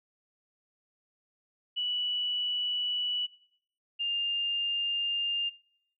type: tone pair in turn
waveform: sine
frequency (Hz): 2952 / 2806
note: F#7 / F7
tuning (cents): -5 / +8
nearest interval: minor second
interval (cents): 87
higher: first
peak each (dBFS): -28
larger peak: neither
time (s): 1.76-3.27 / 3.99-5.5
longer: neither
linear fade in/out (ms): 20
effects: noise-tail reverb RT60 0.7 s tail -21 dB re dry